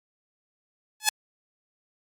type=tone with exponential growth; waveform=5% pulse; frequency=858 Hz; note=A5; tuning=44 cents flat; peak=-3 dBFS; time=1-1.09 s; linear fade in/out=2 ms; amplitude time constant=18 ms; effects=Opus 48 kbps